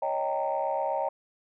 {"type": "chord", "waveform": "sine", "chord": "Eb dominant seventh", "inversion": "third", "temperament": "equal with one note detuned", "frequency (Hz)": [554.4, 622.3, 784, 919.5], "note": ["Db5", "Eb5", "G5", "Bb5"], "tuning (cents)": [0, 0, 0, -24], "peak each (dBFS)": -31, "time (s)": [0.02, 1.09], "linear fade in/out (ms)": 5, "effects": ["tanh soft clip ceiling -18 dBFS"]}